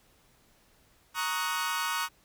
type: chord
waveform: sawtooth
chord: D# minor seventh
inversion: second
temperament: equal with one note detuned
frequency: 932.3 / 1108.7 / 1259 / 1480 Hz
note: A#5 / C#6 / D#6 / F#6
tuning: 0 / 0 / +20 / 0 cents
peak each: -31 dBFS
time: 1.14-2.09 s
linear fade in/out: 50 ms
effects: pink hiss -64 dBFS RMS until 2.24 s